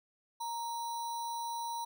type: tone with sample-and-hold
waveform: sine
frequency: 932.3 Hz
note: A#5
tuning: in tune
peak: -35 dBFS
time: 0.4-1.85 s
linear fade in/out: 10 ms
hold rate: 4900 Hz
effects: none